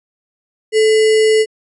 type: tone with sample-and-hold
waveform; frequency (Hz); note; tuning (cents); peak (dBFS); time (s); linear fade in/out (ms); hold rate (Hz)
sine; 435.8; A4; -17; -8; 0.72-1.46; 50; 2450
effects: resampled to 24000 Hz